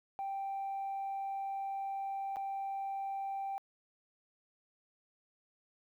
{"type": "tone with dropouts", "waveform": "sine", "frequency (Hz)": 784, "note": "G5", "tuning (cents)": 0, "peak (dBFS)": -34, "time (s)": [0.19, 3.58], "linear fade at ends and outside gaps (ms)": 0, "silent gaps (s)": [2.36, 2.368], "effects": ["tanh soft clip ceiling -33 dBFS", "12-bit"]}